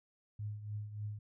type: tone with tremolo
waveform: sine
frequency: 105 Hz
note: G#2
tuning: 19 cents sharp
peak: -36 dBFS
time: 0.39-1.19 s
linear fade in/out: 5 ms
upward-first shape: triangle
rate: 3.4 Hz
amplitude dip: 70%
effects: none